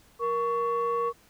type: tone pair together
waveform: sine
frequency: 470.1 / 1118 Hz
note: A#4 / C#6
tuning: +15 / +14 cents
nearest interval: octave + minor third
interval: 1499 cents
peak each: -26 / -26 dBFS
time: 0.19-1.13 s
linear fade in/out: 50 ms
effects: tanh soft clip ceiling -20 dBFS + pink hiss -59 dBFS RMS until 1.29 s